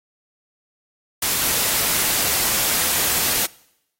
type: noise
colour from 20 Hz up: white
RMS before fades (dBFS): -20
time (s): 1.22-3.46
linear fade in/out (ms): 5
effects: noise-tail reverb RT60 0.8 s tail -23 dB re dry + AAC 48 kbps